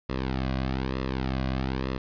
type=tone with flanger; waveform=sawtooth; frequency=65.41 Hz; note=C2; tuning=in tune; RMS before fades=-29 dBFS; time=0.09-1.98 s; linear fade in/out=5 ms; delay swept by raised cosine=1.3 to 2.26 ms; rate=1.1 Hz; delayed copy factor=-0.75; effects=resampled to 11025 Hz + 9-bit